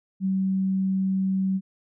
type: tone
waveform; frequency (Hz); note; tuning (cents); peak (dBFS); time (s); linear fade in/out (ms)
sine; 190.8; G3; -47; -21; 0.2-1.61; 50
effects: none